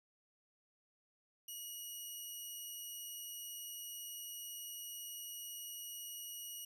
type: tone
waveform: 10% pulse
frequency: 2902 Hz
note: F#7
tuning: 34 cents flat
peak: -37 dBFS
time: 1.48-6.65 s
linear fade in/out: 5 ms
effects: none